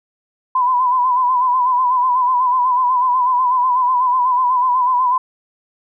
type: tone with vibrato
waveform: sine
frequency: 1003 Hz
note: B5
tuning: 26 cents sharp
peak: -12 dBFS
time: 0.55-5.18 s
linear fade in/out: 5 ms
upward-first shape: sine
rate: 8.1 Hz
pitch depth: 58 cents each way
effects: none